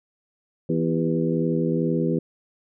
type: harmonic tone with a mistuned harmonic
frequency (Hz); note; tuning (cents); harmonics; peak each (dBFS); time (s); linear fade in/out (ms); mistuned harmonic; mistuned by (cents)
82.41; E2; 0; 2 / 3 / 4 / 5 / 6; -24 / -26 / -27 / -28 / -29; 0.69-2.19; 5; 5; -49
effects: none